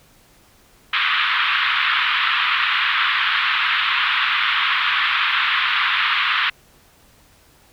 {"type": "band-pass noise", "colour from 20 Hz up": "pink", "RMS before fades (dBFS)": -19, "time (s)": [0.93, 6.5], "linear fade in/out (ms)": 5, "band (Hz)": [1100, 3600], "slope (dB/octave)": 48, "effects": ["pink hiss -53 dBFS RMS until 7.72 s"]}